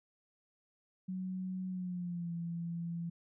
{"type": "tone with pitch glide", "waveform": "sine", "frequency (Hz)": [185.8, 169.4], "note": ["F#3", "E3"], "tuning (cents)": [7, 48], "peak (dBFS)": -36, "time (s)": [1.08, 3.1], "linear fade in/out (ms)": 10, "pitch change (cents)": -159, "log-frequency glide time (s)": [1.68, 2.32], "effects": []}